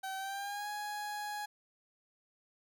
30% pulse tone with pitch glide, 768 to 832.7 Hz, G5 to G#5, -36 to +4 cents, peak -35 dBFS, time 0.03-1.46 s, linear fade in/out 10 ms, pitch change +140 cents, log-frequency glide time 0.17-0.68 s, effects none

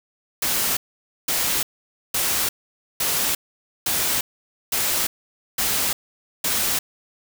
white noise bursts, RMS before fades -22 dBFS, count 8, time 0.42-6.79 s, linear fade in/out 5 ms, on 350 ms, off 510 ms, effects none

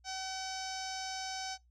sawtooth tone with low-pass filter, 760 Hz, F#5, 46 cents sharp, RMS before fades -40 dBFS, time 0.04-1.58 s, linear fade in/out 50 ms, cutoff 5700 Hz, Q 6.9, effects noise-tail reverb RT60 0.2 s tail -23 dB re dry + added 60 Hz sine -63 dBFS peak until 1.7 s

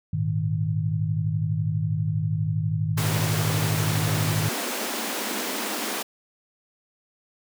sine chord, Ab suspended second, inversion none, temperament equal with one note detuned, 103.83 / 116.07 / 155.56 Hz, Ab2 / Bb2 / Eb3, 0 / -7 / 0 cents, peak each -26 / -30 / -25 dBFS, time 0.13-4.49 s, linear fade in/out 5 ms
pink high-pass noise, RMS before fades -29 dBFS, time 2.97-6.03 s, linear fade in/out 10 ms, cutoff 200 Hz, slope 96 dB/octave
effects none

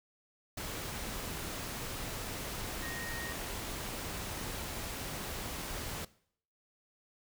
sine tone in noise, 1864.7 Hz, A#6, in tune, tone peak -42 dBFS, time 2.82-3.33 s, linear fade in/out 5 ms, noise pink, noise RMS -40 dBFS, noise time 0.57-6.05 s, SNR -5 dB, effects noise-tail reverb RT60 0.6 s tail -20 dB re dry

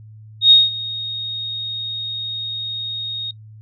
sine tone with ADSR envelope, 3729 Hz, A#7, in tune, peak -4 dBFS, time 0.41-3.31 s, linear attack 99 ms, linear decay 190 ms, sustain -19 dB, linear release 4 ms, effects noise-tail reverb RT60 0.1 s tail -25 dB re dry + added 108 Hz sine -38 dBFS peak until 3.61 s

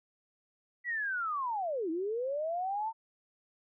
sine linear two-way sweep, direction down then up, 1975.5 to 311.1 to 914 Hz, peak -31 dBFS, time 0.84-2.93 s, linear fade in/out 50 ms, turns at 1.9 s, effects none

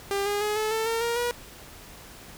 sawtooth tone with pitch steps, 398.3 / 409.3 / 420.5 / 432.1 / 444 / 456.2 / 468.8 / 481.7 Hz, G4 / G#4 / G#4 / A4 / A4 / A#4 / A#4 / B4, +28 / -25 / +22 / -31 / +16 / -37 / +10 / -43 cents, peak -21 dBFS, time 0.11-1.31 s, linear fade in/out 0 ms, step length 150 ms, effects pink hiss -46 dBFS RMS until 2.37 s

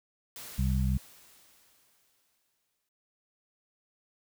white noise with exponential decay, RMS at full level -43 dBFS, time 0.36-2.89 s, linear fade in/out 2 ms, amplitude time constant 550 ms
harmonic tone, 64.8 Hz, C2, 16 cents flat, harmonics 1 / 2 / 3, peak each -27 / -30 / -32 dBFS, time 0.58-0.98 s, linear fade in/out 10 ms
effects none

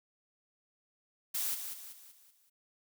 blue noise with echo, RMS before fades -34 dBFS, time 1.34-1.55 s, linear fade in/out 10 ms, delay 190 ms, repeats 5, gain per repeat -7 dB, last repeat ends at 2.5 s, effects none

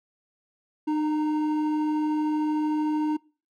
triangle tone pair together, 304.6 / 927 Hz, D#4 / A#5, -37 / -10 cents, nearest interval octave + perfect fifth, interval 1927 cents, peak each -21 / -32 dBFS, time 0.87-3.17 s, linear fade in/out 10 ms, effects noise-tail reverb RT60 0.4 s tail -25 dB re dry

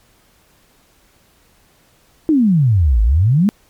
sine exponential two-way sweep, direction down then up, 329.6 to 50.8 to 221 Hz, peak -9 dBFS, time 2.29-3.49 s, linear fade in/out 0 ms, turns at 3.02 s, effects pink hiss -54 dBFS RMS until 3.69 s + MP3 96 kbps

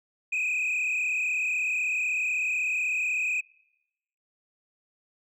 sine tone with frequency modulation, 2496 Hz, D#7, 5 cents sharp, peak -22 dBFS, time 0.32-3.41 s, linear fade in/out 10 ms, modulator 36.1 Hz, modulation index 2.2, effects noise-tail reverb RT60 0.9 s tail -26 dB re dry + tanh soft clip ceiling -24 dBFS

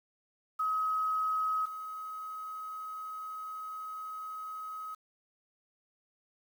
sine tone pair in turn, 1272 / 1272 Hz, D#6 / D#6, +38 / +38 cents, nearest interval unison, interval 0 cents, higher neither, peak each -28 / -38 dBFS, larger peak first, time 0.59-1.66 / 1.66-4.95 s, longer second, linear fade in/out 10 ms, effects 9-bit

